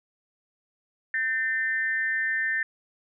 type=tone with amplitude modulation; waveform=sine; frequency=1800 Hz; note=A6; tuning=39 cents sharp; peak=-20 dBFS; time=1.14-2.63 s; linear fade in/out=2 ms; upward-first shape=sine; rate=247 Hz; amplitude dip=80%; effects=none